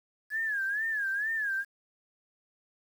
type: tone with vibrato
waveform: sine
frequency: 1682 Hz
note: G#6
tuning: 22 cents sharp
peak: -28 dBFS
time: 0.3-1.65 s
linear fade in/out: 50 ms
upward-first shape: sine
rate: 2.2 Hz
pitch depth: 130 cents each way
effects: 9-bit